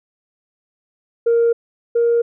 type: tone pair in turn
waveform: sine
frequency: 466.2 / 469.2 Hz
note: A#4 / A#4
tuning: 0 / +11 cents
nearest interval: unison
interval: 11 cents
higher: second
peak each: -10 / -11 dBFS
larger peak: first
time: 1.26-1.53 / 1.95-2.22 s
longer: neither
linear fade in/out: 10 ms
effects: tanh soft clip ceiling -9 dBFS